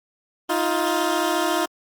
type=tone pair together; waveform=15% pulse; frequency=315.6 / 349.8 Hz; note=D#4 / F4; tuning=+25 / +3 cents; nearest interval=major second; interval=178 cents; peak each=-17 / -16 dBFS; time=0.49-1.66 s; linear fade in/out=10 ms; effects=Opus 32 kbps